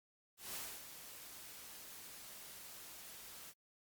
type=noise with ADSR envelope; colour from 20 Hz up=white; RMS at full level=-44 dBFS; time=0.37-3.54 s; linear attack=170 ms; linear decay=270 ms; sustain=-9 dB; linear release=52 ms; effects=Opus 48 kbps